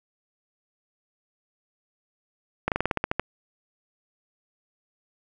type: slowing click train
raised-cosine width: 0.5 ms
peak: -8 dBFS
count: 10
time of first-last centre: 2.68-3.196 s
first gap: 38 ms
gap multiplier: 1.1
effects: none